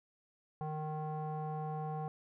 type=tone with low-pass filter; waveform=square; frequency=154.2 Hz; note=D#3; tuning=15 cents flat; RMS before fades=-39 dBFS; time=0.61-2.08 s; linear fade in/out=0 ms; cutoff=880 Hz; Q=8; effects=none